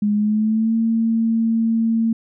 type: tone with pitch glide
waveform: sine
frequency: 207.7 to 226.5 Hz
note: G#3 to A#3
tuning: 0 to -50 cents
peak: -15 dBFS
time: 0.02-2.13 s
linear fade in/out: 5 ms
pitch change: +150 cents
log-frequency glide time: 0.14-0.76 s
effects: none